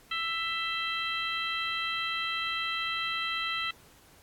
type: harmonic tone with a mistuned harmonic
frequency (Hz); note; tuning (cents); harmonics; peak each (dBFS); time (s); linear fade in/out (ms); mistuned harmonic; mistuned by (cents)
663; E5; +10; 2 / 3 / 4 / 5 / 6; -35 / -36 / -36 / -35 / -39; 0.11-3.71; 5; 5; -72
effects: pink hiss -58 dBFS RMS until 4.22 s + AAC 64 kbps